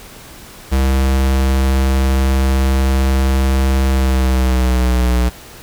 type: tone with pitch glide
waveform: square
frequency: 66.4 to 61.24 Hz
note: C2 to B1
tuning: +26 to -14 cents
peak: -12 dBFS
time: 0.71-5.3 s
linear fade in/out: 20 ms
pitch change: -140 cents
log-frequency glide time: 3.88-5.18 s
effects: pink hiss -37 dBFS RMS until 5.62 s